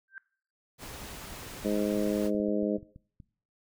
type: tone with exponential growth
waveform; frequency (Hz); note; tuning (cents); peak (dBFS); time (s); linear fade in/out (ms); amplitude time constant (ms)
sine; 1568; G6; 0; -36; 0.08-0.18; 1; 21
type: noise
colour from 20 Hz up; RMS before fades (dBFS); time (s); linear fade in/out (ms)
pink; -43; 0.78-2.31; 50
type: harmonic tone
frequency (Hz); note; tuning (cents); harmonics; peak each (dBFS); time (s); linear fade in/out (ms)
103.83; G#2; 0; 2 / 3 / 4 / 5 / 6; -30 / -32 / -33 / -34 / -35; 1.64-2.78; 20
type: clicks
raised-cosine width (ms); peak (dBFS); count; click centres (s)
5; -36; 10; 1.924 / 2.079 / 2.348 / 2.401 / 2.486 / 2.63 / 2.784 / 2.829 / 2.961 / 3.202
effects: noise-tail reverb RT60 0.5 s tail -20 dB re dry